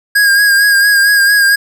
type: tone with vibrato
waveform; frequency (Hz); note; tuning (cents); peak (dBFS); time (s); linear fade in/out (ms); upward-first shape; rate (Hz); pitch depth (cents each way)
square; 1632; G#6; -31; -7; 0.15-1.56; 10; sine; 4.4; 34
effects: none